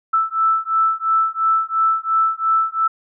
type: beating tone pair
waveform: sine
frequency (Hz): 1318.5 / 1321.4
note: E6 / E6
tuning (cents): 0 / +4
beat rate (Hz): 2.9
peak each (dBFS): -18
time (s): 0.13-2.88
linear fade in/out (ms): 10
effects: none